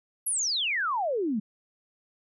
sine exponential sweep, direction down, 11630 to 198.2 Hz, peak -25 dBFS, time 0.26-1.4 s, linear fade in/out 10 ms, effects none

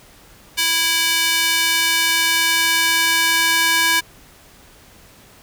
square tone with high-pass filter sweep, 329.6 Hz, E4, in tune, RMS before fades -17 dBFS, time 0.57-4.01 s, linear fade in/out 20 ms, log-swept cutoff 2500 to 1600 Hz, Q 1.1, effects pink hiss -47 dBFS RMS until 5.42 s

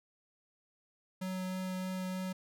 square tone with vibrato, 185.8 Hz, F#3, 7 cents sharp, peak -36 dBFS, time 1.21-2.33 s, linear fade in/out 10 ms, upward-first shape triangle, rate 3.2 Hz, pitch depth 8 cents each way, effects none

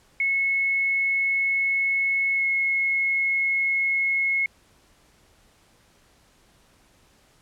sine tone with pitch glide, 2190 to 2174 Hz, C#7 to C#7, -22 to -34 cents, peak -20 dBFS, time 0.2-4.46 s, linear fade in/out 2 ms, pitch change -12 cents, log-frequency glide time 2.34-2.44 s, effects pink hiss -59 dBFS RMS until 7.41 s + low-pass 11000 Hz 12 dB/octave

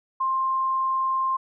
sine tone, 1055 Hz, C6, 14 cents sharp, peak -21 dBFS, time 0.2-1.37 s, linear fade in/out 10 ms, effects none

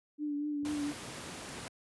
sine tone with vibrato, 293.7 Hz, D4, in tune, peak -32 dBFS, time 0.18-0.94 s, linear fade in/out 50 ms, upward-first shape triangle, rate 4.2 Hz, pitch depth 38 cents each way
click, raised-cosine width 3 ms, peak -37 dBFS, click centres 0.632 s
pink noise, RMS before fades -43 dBFS, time 0.65-1.68 s, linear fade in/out 0 ms
effects high-pass 100 Hz 12 dB/octave + resampled to 24000 Hz

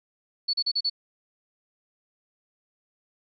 sine tone bursts, 4435 Hz, C#8, in tune, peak -22 dBFS, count 5, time 0.48-0.899 s, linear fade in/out 10 ms, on 55 ms, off 36 ms, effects none

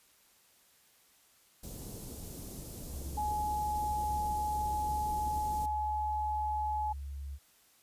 pink band-stop noise, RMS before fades -44 dBFS, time 1.63-5.66 s, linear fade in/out 5 ms, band 460 to 6900 Hz, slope 12 dB/octave
sine tone, 69.9 Hz, C#2, 15 cents sharp, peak -38 dBFS, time 2.88-7.39 s, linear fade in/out 50 ms
sine tone with pitch glide, 843 to 849.8 Hz, G#5 to G#5, +26 to +40 cents, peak -31 dBFS, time 3.17-6.93 s, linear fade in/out 10 ms, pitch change +14 cents, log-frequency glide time 4.24-6.07 s
effects white hiss -65 dBFS RMS until 7.82 s + resampled to 32000 Hz

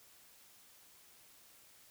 silence, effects white hiss -62 dBFS RMS until 1.9 s

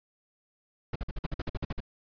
brown noise bursts, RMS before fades -31 dBFS, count 12, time 0.93-1.804 s, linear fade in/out 5 ms, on 27 ms, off 50 ms, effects resampled to 11025 Hz

